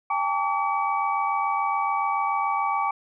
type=tone cluster; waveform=sine; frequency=800 / 887 / 1144 / 2284 Hz; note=G5 / A5 / D6 / D7; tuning=+35 / +14 / -46 / -49 cents; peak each=-27 / -28 / -25 / -34 dBFS; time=0.1-2.91 s; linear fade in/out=5 ms; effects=none